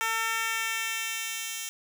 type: tone with high-pass filter sweep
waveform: 10% pulse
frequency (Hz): 450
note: A4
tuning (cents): +39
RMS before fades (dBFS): -31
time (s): 0.01-1.69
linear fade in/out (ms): 0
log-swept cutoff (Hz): 1000 to 4400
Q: 0.97
effects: none